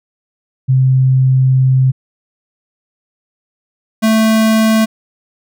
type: tone pair in turn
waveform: sine / square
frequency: 130.81 / 220.6 Hz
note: C3 / A3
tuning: 0 / +5 cents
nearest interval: major sixth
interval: 905 cents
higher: second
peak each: -7 / -9 dBFS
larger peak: first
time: 0.68-1.92 / 4.02-4.86 s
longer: first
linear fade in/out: 20 ms
effects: none